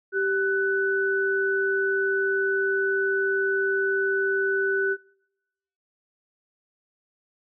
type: tone pair together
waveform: sine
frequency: 390 / 1493 Hz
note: G4 / F#6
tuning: -9 / +15 cents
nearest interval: octave + major seventh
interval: 2324 cents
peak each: -24 dBFS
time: 0.12-4.97 s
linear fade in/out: 50 ms
effects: noise-tail reverb RT60 0.9 s tail -25 dB re dry